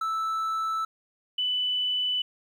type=tone pair in turn; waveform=triangle / sine; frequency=1316 / 2989 Hz; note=E6 / F#7; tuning=-3 / +17 cents; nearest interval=octave + major second; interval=1420 cents; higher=second; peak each=-24 dBFS; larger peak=neither; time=0.01-0.85 / 1.38-2.22 s; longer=neither; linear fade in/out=5 ms; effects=10-bit